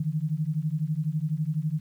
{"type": "beating tone pair", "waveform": "sine", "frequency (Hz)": [148.9, 160.9], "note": ["D3", "E3"], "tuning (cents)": [24, -42], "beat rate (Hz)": 12, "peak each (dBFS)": -28, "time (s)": [0, 1.8], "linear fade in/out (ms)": 5, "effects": ["10-bit"]}